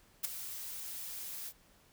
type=noise with ADSR envelope; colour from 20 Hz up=blue; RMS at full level=-31 dBFS; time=0.23-1.53 s; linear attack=17 ms; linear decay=11 ms; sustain=-12 dB; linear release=52 ms; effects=pink hiss -65 dBFS RMS until 1.92 s